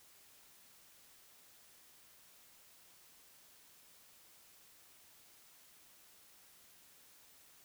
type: silence
effects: white hiss -63 dBFS RMS until 7.64 s